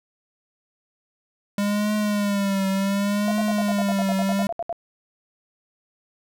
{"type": "tone with vibrato", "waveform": "square", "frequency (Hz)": 201.9, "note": "G#3", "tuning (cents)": -49, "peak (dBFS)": -21, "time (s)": [1.58, 4.47], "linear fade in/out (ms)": 2, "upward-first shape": "triangle", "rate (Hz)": 0.68, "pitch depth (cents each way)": 87}
{"type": "tone bursts", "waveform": "sine", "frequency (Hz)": 681, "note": "F5", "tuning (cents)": -44, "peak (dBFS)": -24, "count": 15, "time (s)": [3.28, 4.727], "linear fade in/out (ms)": 0, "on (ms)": 33, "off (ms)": 68}
{"effects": []}